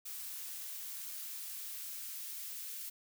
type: noise with high-pass filter sweep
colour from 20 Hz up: blue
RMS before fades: -44 dBFS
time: 0.05-2.9 s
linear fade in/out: 10 ms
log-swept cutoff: 790 to 1600 Hz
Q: 0.76
effects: none